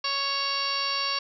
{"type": "harmonic tone with a mistuned harmonic", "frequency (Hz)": 554.4, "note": "C#5", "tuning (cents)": 0, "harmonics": [1, 2, 3, 4, 5, 6, 7, 8, 9, 10], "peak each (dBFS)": [-41, -31, -39, -38, -33, -40, -37, -30, -41, -34], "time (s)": [0.04, 1.19], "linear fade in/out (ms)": 5, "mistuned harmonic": 8, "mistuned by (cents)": 39, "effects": []}